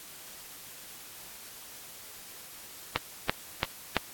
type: click train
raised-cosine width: 0.3 ms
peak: -7 dBFS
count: 4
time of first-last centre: 2.96-3.967 s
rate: 2.98 Hz
effects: white hiss -47 dBFS RMS until 4.13 s + AAC 64 kbps